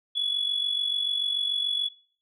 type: tone with amplitude modulation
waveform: sine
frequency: 3399 Hz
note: G#7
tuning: 39 cents sharp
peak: -20 dBFS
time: 0.15-1.89 s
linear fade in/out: 20 ms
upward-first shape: sine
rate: 46.9 Hz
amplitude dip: 70%
effects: noise-tail reverb RT60 0.5 s tail -22 dB re dry + tanh soft clip ceiling -19 dBFS